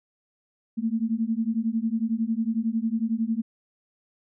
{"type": "beating tone pair", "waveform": "sine", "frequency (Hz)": [220.2, 231.2], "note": ["A3", "A#3"], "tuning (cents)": [2, -14], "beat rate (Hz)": 11, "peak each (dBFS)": -26, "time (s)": [0.77, 3.42], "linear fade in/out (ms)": 20, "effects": []}